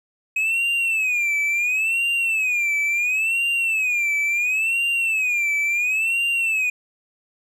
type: tone with vibrato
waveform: triangle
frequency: 2535 Hz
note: D#7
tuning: 32 cents sharp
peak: -17 dBFS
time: 0.36-6.7 s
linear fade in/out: 5 ms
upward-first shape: sine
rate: 0.72 Hz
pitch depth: 160 cents each way
effects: none